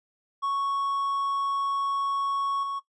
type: tone with level steps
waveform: triangle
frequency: 1108.7 Hz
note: C#6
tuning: in tune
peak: -23 / -27 dBFS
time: 0.42-2.8 s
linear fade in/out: 20 ms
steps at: 2.63 s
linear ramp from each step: 2 ms
effects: noise-tail reverb RT60 0.1 s tail -17 dB re dry + resampled to 24000 Hz